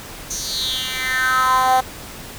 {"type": "tone with high-pass filter sweep", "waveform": "10% pulse", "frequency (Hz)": 258, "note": "C4", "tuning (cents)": -24, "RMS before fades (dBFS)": -19, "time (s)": [0.3, 1.81], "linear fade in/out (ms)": 10, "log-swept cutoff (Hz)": [6200, 690], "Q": 5.4, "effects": ["pink hiss -35 dBFS RMS until 2.38 s"]}